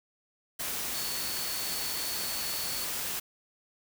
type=tone in noise; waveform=sine; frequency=4435 Hz; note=C#8; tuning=in tune; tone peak=-38 dBFS; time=0.94-2.85 s; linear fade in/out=10 ms; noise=white; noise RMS=-34 dBFS; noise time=0.59-3.2 s; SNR=-7 dB; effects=none